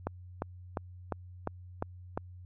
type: click train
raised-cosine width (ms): 1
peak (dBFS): -18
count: 7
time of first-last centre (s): 0.07-2.175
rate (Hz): 2.85
effects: added 90 Hz sine -46 dBFS peak until 2.45 s